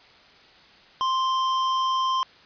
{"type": "tone", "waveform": "square", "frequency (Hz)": 1046.5, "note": "C6", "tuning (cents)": 0, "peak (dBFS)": -22, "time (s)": [1.01, 2.23], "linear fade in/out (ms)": 0, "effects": ["white hiss -52 dBFS RMS until 2.45 s", "resampled to 11025 Hz"]}